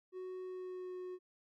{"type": "tone with pitch glide", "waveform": "triangle", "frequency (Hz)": [370, 365.3], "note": ["F#4", "F#4"], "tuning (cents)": [0, -22], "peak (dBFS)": -40, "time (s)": [0.12, 1.19], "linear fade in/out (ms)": 50, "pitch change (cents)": -22, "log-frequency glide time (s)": [0.43, 0.95], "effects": []}